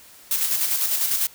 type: noise with tremolo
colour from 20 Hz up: blue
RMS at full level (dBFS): -21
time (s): 0.31-1.27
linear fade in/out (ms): 2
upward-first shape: square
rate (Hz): 10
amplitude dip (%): 40
effects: white hiss -48 dBFS RMS until 1.34 s